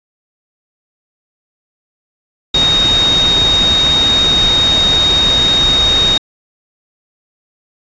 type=tone in noise; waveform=sine; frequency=3729 Hz; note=A#7; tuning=in tune; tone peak=-9 dBFS; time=2.54-6.18 s; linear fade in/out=5 ms; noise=pink; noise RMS=-18 dBFS; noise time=2.54-6.18 s; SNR=+6 dB; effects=resampled to 16000 Hz